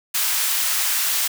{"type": "high-pass noise", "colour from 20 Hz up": "white", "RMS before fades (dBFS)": -21, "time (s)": [0.14, 1.28], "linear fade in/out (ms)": 10, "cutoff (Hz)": 1100, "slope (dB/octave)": 12, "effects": []}